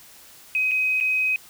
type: tone with dropouts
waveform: sine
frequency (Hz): 2523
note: D#7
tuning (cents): +23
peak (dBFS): -19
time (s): 0.55-1.36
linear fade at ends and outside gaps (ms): 1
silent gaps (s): 0.712-0.716 / 1.002-1.009
effects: white hiss -48 dBFS RMS until 1.49 s